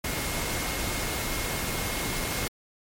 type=tone in noise; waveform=sine; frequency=2148 Hz; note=C7; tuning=45 cents sharp; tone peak=-39 dBFS; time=0.04-2.48 s; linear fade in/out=5 ms; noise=pink; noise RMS=-30 dBFS; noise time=0.04-2.48 s; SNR=-12 dB; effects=MP3 64 kbps